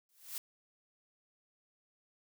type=noise with exponential growth; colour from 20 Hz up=blue; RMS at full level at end=-37 dBFS; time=0.09-0.38 s; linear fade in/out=1 ms; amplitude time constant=62 ms; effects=none